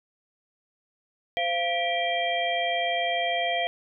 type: tone cluster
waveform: sine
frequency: 517 / 690 / 1953 / 2352 / 3200 Hz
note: C5 / F5 / B6 / D7 / G7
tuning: -21 / -21 / -20 / +2 / +35 cents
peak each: -34 / -26 / -33 / -32 / -31 dBFS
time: 1.37-3.67 s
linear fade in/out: 0 ms
effects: none